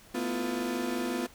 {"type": "tone cluster", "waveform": "35% pulse", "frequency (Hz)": [224.7, 250.2, 329.3, 352.1], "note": ["A3", "B3", "E4", "F4"], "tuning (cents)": [37, 23, -2, 14], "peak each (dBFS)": [-37, -31, -38, -33], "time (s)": [0.14, 1.27], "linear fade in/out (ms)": 10, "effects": ["pink hiss -55 dBFS RMS until 1.34 s"]}